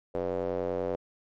square tone with band-pass filter, 45.11 Hz, F#1, 43 cents flat, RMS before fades -31 dBFS, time 0.14-0.96 s, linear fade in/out 10 ms, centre 510 Hz, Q 3.7, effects MP3 48 kbps

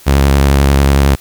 sawtooth tone with vibrato, 69.3 Hz, C#2, in tune, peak -3 dBFS, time 0.06-1.16 s, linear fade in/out 20 ms, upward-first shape square, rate 11 Hz, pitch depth 36 cents each way, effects white hiss -40 dBFS RMS until 1.2 s

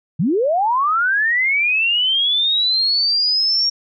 sine linear sweep, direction up, 133 to 5588 Hz, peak -14 dBFS, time 0.19-3.7 s, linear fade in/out 10 ms, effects none

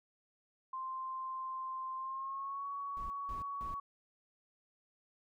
sine tone with pitch glide, 1046.5 to 1121.6 Hz, C6 to C#6, 0 to +20 cents, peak -38 dBFS, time 0.73-3.8 s, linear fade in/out 5 ms, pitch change +120 cents, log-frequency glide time 1.97-2.67 s
brown noise bursts, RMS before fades -47 dBFS, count 3, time 2.97-3.74 s, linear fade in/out 0 ms, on 130 ms, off 190 ms
effects none

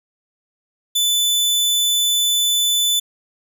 sawtooth tone, 3500 Hz, A7, 10 cents flat, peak -12 dBFS, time 0.95-3 s, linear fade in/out 10 ms, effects none

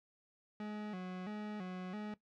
40% pulse tone with vibrato, 196.6 Hz, G3, 5 cents sharp, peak -40 dBFS, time 0.6-2.14 s, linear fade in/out 2 ms, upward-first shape square, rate 1.5 Hz, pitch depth 120 cents each way, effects noise-tail reverb RT60 0.1 s tail -17 dB re dry + low-pass 3000 Hz 12 dB/octave

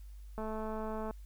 click train, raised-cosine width 1 ms, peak -27 dBFS, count 160, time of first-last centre 0.38-1.109 s, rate 218 Hz, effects added 50 Hz sine -46 dBFS peak until 1.25 s + white hiss -69 dBFS RMS until 1.25 s

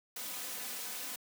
white noise with comb filter, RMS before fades -41 dBFS, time 0.16-1.16 s, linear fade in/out 5 ms, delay 4 ms, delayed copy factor +0.75, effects high-pass 150 Hz 12 dB/octave

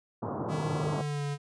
pink band-pass noise, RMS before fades -34 dBFS, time 0.22-1.02 s, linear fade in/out 10 ms, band 100 to 1200 Hz, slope 48 dB/octave
square tone with pitch glide, 153.2 to 143.77 Hz, D#3 to D3, -27 to -36 cents, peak -31 dBFS, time 0.48-1.38 s, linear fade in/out 50 ms, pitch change -109 cents, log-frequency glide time 0.76-1.24 s
effects resampled to 22050 Hz

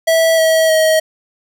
square tone with pitch steps, 653 / 643.3 / 633.7 Hz, E5 / E5 / D#5, -17 / -42 / +32 cents, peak -10 dBFS, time 0.07-1 s, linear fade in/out 10 ms, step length 310 ms, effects 8-bit

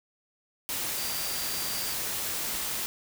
sine tone in noise, 4717 Hz, D8, 7 cents sharp, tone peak -38 dBFS, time 0.98-1.93 s, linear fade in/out 0 ms, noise white, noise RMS -32 dBFS, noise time 0.69-2.86 s, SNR -9 dB, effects none

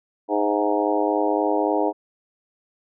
harmonic tone with a mistuned harmonic, 103.6 Hz, G#2, 4 cents flat, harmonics 3 / 4 / 5 / 6 / 7 / 8 / 9, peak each -24 / -25 / -26 / -27 / -27 / -28 / -29 dBFS, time 0.28-1.93 s, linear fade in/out 50 ms, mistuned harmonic 6, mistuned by +38 cents, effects none

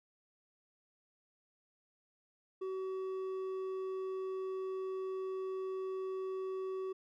sine tone with hard clipping, 378.7 Hz, F#4, 40 cents sharp, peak -38 dBFS, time 2.61-6.93 s, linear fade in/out 10 ms, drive 5 dB, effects none

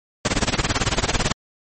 pink noise with tremolo, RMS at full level -17 dBFS, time 0.25-1.32 s, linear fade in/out 0 ms, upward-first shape sine, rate 18 Hz, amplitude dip 95%, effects MP3 32 kbps

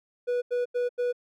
triangle tone bursts, 489 Hz, B4, 17 cents flat, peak -22 dBFS, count 4, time 0.27-1.128 s, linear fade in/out 20 ms, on 150 ms, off 86 ms, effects none

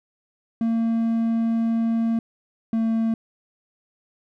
triangle tone pair in turn, 228.1 / 225.3 Hz, A#3 / A3, -37 / +41 cents, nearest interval unison, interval 22 cents, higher first, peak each -17 dBFS, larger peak neither, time 0.61-2.19 / 2.73-3.14 s, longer first, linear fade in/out 2 ms, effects none

